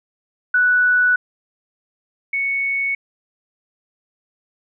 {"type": "tone pair in turn", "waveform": "sine", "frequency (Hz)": [1480, 2217], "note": ["F#6", "C#7"], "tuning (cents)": [0, 0], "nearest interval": "perfect fifth", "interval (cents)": 700, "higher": "second", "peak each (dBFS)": [-12, -18], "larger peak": "first", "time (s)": [[0.54, 1.16], [2.33, 2.95]], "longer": "neither", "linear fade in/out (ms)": 5, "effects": []}